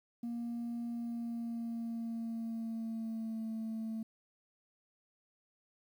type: tone with pitch glide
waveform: sine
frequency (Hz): 235.7 to 222.5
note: A#3 to A3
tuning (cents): +19 to +20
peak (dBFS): -34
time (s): 0.23-4.03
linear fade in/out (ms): 5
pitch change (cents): -99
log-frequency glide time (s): 0.88-3.46
effects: tanh soft clip ceiling -35 dBFS + 11-bit